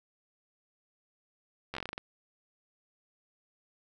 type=slowing click train; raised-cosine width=0.3 ms; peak=-21 dBFS; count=10; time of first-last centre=1.74-1.979 s; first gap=12 ms; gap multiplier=1.19; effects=none